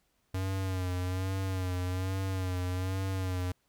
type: tone with vibrato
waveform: square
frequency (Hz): 93.1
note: F#2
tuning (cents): +11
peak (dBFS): -31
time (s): 0.34-3.52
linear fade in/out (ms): 5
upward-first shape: sine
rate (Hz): 1.2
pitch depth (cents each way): 52
effects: pink hiss -74 dBFS RMS until 3.68 s